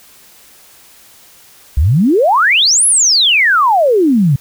sine exponential two-way sweep, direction up then down, 62 to 11080 to 127.9 Hz, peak -7 dBFS, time 1.77-4.36 s, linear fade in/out 5 ms, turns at 2.86 s, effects white hiss -43 dBFS RMS until 4.4 s

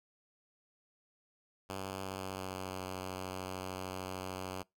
5% pulse tone with pitch glide, 95.9 to 93.33 Hz, G2 to F#2, -37 to +15 cents, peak -28 dBFS, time 1.69-4.63 s, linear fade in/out 10 ms, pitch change -48 cents, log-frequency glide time 2.02-2.79 s, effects noise-tail reverb RT60 0.2 s tail -25 dB re dry

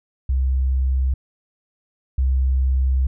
sine tone pair in turn, 65.41 / 65.41 Hz, C2 / C2, 0 / 0 cents, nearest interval unison, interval 0 cents, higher neither, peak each -16 / -15 dBFS, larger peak second, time 0.29-1.14 / 2.18-3.07 s, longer second, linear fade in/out 5 ms, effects none

